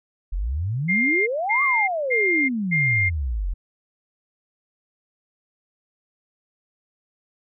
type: exponential two-way sweep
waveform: sine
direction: up then down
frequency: 40.03 to 1173 to 40.03 Hz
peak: -22 dBFS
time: 0.32-3.54 s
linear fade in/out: 10 ms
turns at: 1.63 s
type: tone bursts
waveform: sine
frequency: 2111 Hz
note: C7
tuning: 15 cents sharp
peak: -18 dBFS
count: 4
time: 0.88-3.1 s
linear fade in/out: 20 ms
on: 390 ms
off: 220 ms
effects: none